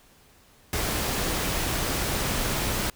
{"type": "noise", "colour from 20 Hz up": "pink", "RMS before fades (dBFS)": -27, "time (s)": [0.73, 2.9], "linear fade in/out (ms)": 2, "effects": ["pink hiss -57 dBFS RMS until 2.95 s"]}